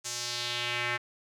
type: tone with band-pass filter sweep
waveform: square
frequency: 120.6 Hz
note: B2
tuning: 41 cents flat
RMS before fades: -33 dBFS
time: 0.04-0.98 s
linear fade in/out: 20 ms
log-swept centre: 6900 to 1900 Hz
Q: 2.1
effects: none